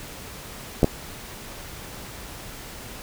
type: clicks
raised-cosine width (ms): 2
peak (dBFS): -3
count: 2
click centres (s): 0.831 / 0.844
effects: pink hiss -39 dBFS RMS until 3.02 s